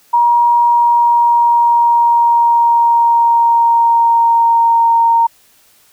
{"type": "tone with pitch glide", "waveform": "sine", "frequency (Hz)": [950, 924.6], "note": ["A#5", "A#5"], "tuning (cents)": [33, -14], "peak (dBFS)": -7, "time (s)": [0.13, 5.27], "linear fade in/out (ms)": 10, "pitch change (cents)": -47, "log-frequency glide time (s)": [0.52, 4.92], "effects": ["white hiss -50 dBFS RMS until 5.92 s"]}